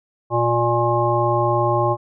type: harmonic tone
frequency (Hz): 118.6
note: A#2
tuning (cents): +30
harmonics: 1 / 3 / 5 / 7 / 9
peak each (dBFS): -22 / -22 / -22 / -22 / -22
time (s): 0.3-1.97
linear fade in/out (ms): 50
effects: none